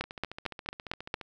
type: two click trains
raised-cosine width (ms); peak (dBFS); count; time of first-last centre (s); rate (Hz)
0.3; -24 / -14; 18 / 6; 0.04-1.212 / 0.01-1.141; 14.5 / 4.42
effects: none